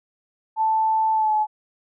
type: tone with pitch glide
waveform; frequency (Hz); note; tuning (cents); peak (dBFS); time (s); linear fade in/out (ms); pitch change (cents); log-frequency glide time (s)
sine; 880 to 855.9; A5 to A5; 0 to -48; -17; 0.56-1.47; 50; -48; 1.13-1.34
effects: none